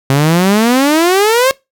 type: exponential sweep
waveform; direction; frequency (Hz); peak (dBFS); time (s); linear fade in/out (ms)
sawtooth; up; 132.8 to 547; -4; 0.1-1.51; 0
effects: noise-tail reverb RT60 0.2 s tail -22 dB re dry